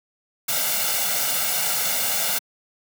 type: noise with comb filter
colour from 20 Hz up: white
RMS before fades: -23 dBFS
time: 0.48-2.39 s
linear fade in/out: 10 ms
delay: 1.4 ms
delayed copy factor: +0.75
effects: high-pass 200 Hz 12 dB/octave